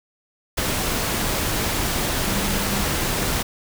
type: tone in noise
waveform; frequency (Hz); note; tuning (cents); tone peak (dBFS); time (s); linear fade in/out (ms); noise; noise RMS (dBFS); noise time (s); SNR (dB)
sine; 199; G3; +26; -27; 2.26-2.84; 10; pink; -23; 0.57-3.43; -7
effects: none